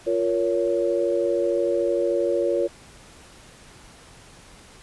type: chord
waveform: sine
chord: Bb minor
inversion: second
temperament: just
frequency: 349.6 / 466.2 / 559.4 Hz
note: F4 / Bb4 / Db5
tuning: +2 / 0 / +16 cents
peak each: -24 / -25 / -23 dBFS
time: 0.06-2.68 s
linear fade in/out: 20 ms
effects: pink hiss -48 dBFS RMS until 4.82 s + resampled to 24000 Hz